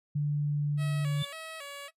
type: tone with pitch glide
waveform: sine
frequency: 146.8 to 145.95 Hz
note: D3 to D3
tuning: 0 to -10 cents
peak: -26 dBFS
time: 0.15-1.23 s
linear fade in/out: 10 ms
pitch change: -10 cents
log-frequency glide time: 0.35-1.03 s
type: tone with vibrato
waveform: 10% pulse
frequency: 603 Hz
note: D5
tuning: 46 cents sharp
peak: -32 dBFS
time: 0.77-1.91 s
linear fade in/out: 50 ms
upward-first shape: square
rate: 1.8 Hz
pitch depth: 110 cents each way
type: tone with exponential growth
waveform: triangle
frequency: 3520 Hz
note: A7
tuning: in tune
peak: -28 dBFS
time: 1.12-1.25 s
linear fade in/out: 5 ms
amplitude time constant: 28 ms
effects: noise-tail reverb RT60 0.1 s tail -19 dB re dry + resampled to 32000 Hz